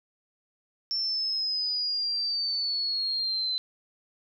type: exponential sweep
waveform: sine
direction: down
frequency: 5410 to 4034 Hz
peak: -26 dBFS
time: 0.91-3.58 s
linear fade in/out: 0 ms
effects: 11-bit